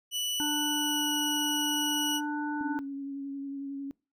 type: tone with pitch glide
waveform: sawtooth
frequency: 2960 to 2931 Hz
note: F#7 to F#7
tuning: 0 to -17 cents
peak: -26 dBFS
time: 0.11-2.21 s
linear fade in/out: 50 ms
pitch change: -17 cents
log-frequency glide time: 0.66-1.12 s
type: harmonic tone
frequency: 296.4 Hz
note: D4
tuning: 16 cents sharp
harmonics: 1 / 3 / 5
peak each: -31 / -36 / -38 dBFS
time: 0.4-2.79 s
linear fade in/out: 0 ms
type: tone with vibrato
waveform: sine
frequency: 277.2 Hz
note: C#4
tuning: in tune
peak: -34 dBFS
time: 2.61-3.91 s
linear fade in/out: 0 ms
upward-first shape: sine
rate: 11 Hz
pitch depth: 17 cents each way
effects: noise-tail reverb RT60 0.3 s tail -24 dB re dry